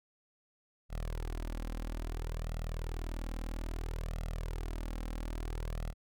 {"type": "tone with flanger", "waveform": "sawtooth", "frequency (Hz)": 40.21, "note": "E1", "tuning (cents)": -42, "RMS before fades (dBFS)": -38, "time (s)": [0.89, 5.94], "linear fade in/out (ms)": 50, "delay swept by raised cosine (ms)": [1.5, 3.8], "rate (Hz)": 0.6, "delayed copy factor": 0.6, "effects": []}